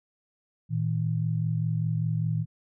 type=tone pair together; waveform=sine; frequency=113.76 / 158.8 Hz; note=A#2 / D#3; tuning=-42 / +36 cents; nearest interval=tritone; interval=578 cents; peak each=-27 dBFS; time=0.69-2.46 s; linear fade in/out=50 ms; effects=none